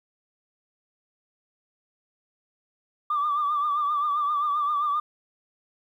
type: tone with vibrato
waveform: sine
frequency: 1178 Hz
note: D6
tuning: 5 cents sharp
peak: -21 dBFS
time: 3.1-5 s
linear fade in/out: 5 ms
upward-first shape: triangle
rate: 7.6 Hz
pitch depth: 72 cents each way
effects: tanh soft clip ceiling -18 dBFS + 10-bit